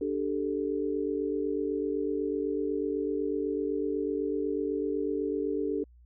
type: chord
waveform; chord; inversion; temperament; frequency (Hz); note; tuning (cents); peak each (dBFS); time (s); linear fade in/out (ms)
sine; D suspended fourth; none; equal; 293.7 / 392 / 440; D4 / G4 / A4; 0 / 0 / 0; -32; 0.01-5.84; 5
effects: added 60 Hz sine -53 dBFS peak until 6.05 s